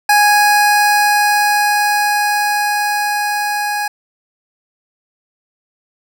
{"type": "tone with level ramp", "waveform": "25% pulse", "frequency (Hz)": 829, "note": "G#5", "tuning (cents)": -3, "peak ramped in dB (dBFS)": [-4, -13], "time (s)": [0.09, 3.88], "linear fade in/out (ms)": 5, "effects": []}